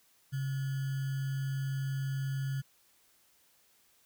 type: tone with sample-and-hold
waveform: sine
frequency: 135.6 Hz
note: C#3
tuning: 38 cents flat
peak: -31 dBFS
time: 0.32-2.62 s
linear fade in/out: 20 ms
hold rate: 1575 Hz
effects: white hiss -67 dBFS RMS until 4.05 s